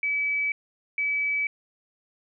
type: tone pair in turn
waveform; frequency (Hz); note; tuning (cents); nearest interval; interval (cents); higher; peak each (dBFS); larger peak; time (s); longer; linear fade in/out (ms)
sine; 2292 / 2292; D7 / D7; -43 / -43; unison; 0; neither; -23; neither; 0.03-0.52 / 0.98-1.47; neither; 2
effects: none